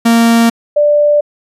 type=tone pair in turn; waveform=45% pulse / sine; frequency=231.3 / 589.4 Hz; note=A#3 / D5; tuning=-13 / +6 cents; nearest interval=octave + major third; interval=1619 cents; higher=second; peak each=-6 dBFS; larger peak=neither; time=0.05-0.5 / 0.76-1.21 s; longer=neither; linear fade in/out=10 ms; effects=resampled to 32000 Hz